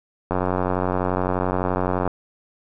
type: click train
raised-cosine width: 1 ms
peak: -8 dBFS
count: 163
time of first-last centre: 0.31-2.077 s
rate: 91.7 Hz
effects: none